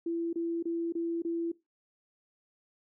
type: tone bursts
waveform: sine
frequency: 335.7 Hz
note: E4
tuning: 32 cents sharp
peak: -29 dBFS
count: 5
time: 0.06-1.518 s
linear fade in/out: 5 ms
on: 270 ms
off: 27 ms
effects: noise-tail reverb RT60 0.2 s tail -19 dB re dry